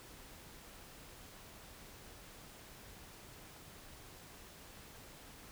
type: silence
effects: pink hiss -55 dBFS RMS until 5.51 s